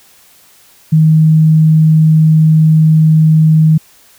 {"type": "tone", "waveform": "sine", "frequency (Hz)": 157.4, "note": "D#3", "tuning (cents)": 20, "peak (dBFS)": -4, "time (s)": [0.92, 3.78], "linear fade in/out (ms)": 10, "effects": ["white hiss -45 dBFS RMS until 4.18 s"]}